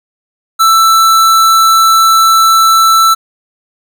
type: tone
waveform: square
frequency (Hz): 1326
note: E6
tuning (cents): +10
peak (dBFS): -5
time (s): 0.59-3.15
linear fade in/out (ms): 20
effects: none